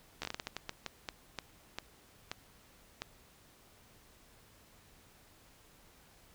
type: slowing click train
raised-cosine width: 0.2 ms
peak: -20 dBFS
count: 16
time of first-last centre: 0.22-3.02 s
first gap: 13 ms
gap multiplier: 1.33
effects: pink hiss -62 dBFS RMS until 6.34 s